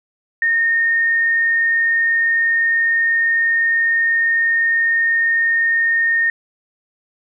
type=tone; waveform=sine; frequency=1837 Hz; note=A#6; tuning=26 cents flat; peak=-13 dBFS; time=0.42-6.3 s; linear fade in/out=2 ms; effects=none